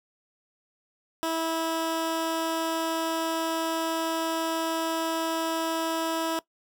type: tone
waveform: 15% pulse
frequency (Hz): 326.1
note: E4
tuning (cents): -19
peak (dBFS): -20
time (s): 1.23-6.39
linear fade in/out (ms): 0
effects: noise-tail reverb RT60 0.1 s tail -19 dB re dry